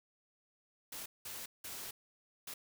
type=noise bursts at uneven times; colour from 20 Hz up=white; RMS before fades=-45 dBFS; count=4; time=0.92-1.06 / 1.25-1.46 / 1.64-1.91 / 2.47-2.54 s; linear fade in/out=5 ms; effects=none